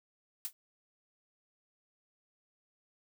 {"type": "noise with exponential decay", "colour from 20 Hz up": "blue", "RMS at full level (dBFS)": -32, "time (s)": [0.45, 0.53], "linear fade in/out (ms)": 0, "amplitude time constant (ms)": 17, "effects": []}